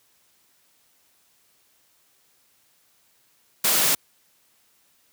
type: high-pass noise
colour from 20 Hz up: white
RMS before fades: -20 dBFS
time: 3.64-3.95 s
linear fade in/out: 5 ms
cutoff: 140 Hz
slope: 48 dB/octave
effects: white hiss -63 dBFS RMS until 5.12 s + high-pass 60 Hz 12 dB/octave